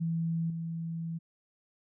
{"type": "tone with level steps", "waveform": "sine", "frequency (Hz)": 165.2, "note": "E3", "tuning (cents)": 4, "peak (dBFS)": [-28, -33], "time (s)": [0, 1.19], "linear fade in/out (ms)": 20, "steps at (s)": 0.5, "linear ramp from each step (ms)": 2, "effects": []}